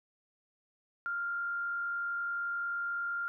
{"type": "tone with frequency modulation", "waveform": "sine", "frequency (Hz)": 1396, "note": "F6", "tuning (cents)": -1, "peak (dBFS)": -32, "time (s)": [1.06, 3.28], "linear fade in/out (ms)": 0, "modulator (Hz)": 48.8, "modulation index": 0.33, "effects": []}